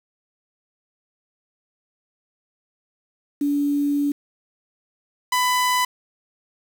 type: tone pair in turn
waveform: sine / sawtooth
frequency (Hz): 287.3 / 998.7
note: D4 / B5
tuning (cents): -38 / +19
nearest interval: octave + minor seventh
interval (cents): 2157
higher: second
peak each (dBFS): -18 / -14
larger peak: second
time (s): 3.41-4.12 / 5.32-5.85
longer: first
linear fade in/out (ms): 5
effects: 7-bit